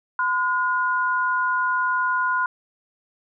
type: tone pair together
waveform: sine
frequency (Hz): 1017.7 / 1437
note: C6 / F6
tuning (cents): -48 / +49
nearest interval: tritone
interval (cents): 597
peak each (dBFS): -22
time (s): 0.19-2.46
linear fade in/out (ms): 2
effects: none